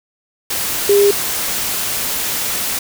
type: tone in noise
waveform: sine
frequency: 404.4 Hz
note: G#4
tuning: 46 cents flat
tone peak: -8 dBFS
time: 0.89-1.11 s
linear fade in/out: 5 ms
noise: white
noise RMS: -20 dBFS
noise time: 0.5-2.79 s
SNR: +9 dB
effects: none